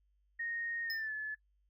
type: tone with pitch glide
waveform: sine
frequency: 1859 to 1724.5 Hz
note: A#6 to A6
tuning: -5 to -35 cents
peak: -36 dBFS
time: 0.39-1.35 s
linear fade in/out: 10 ms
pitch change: -130 cents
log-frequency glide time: 0.83-1.13 s
type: tone with exponential decay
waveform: square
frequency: 5140 Hz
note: E8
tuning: 45 cents flat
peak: -36 dBFS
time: 0.9-1.08 s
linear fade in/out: 1 ms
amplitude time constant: 39 ms
effects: noise-tail reverb RT60 0.1 s tail -21 dB re dry + added 50 Hz sine -70 dBFS peak until 1.69 s